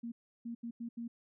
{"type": "tone bursts at uneven times", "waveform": "sine", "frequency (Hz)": 233.9, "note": "A#3", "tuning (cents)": 6, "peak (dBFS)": -38, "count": 5, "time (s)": [[0.03, 0.12], [0.45, 0.55], [0.63, 0.71], [0.8, 0.89], [0.97, 1.08]], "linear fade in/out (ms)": 10, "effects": []}